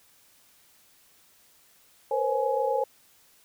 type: tone cluster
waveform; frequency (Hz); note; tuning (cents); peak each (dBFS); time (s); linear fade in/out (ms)
sine; 468.1 / 505 / 533 / 839; A#4 / B4 / C5 / G#5; +7 / +39 / +32 / +17; -30 / -32 / -27 / -28; 2.11-2.84; 5
effects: white hiss -60 dBFS RMS until 3.44 s